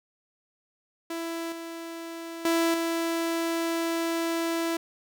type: tone with level steps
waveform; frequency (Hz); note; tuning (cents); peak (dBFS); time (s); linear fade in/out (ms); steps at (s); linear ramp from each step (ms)
sawtooth; 332.3; E4; +14; -27 / -32 / -18 / -22; 1.1-4.77; 5; 1.52 / 2.45 / 2.74; 2
effects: none